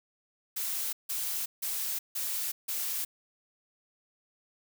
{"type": "noise bursts", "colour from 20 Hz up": "blue", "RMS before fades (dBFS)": -33, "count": 5, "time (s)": [0.56, 3.05], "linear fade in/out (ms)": 10, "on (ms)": 370, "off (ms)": 160, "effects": []}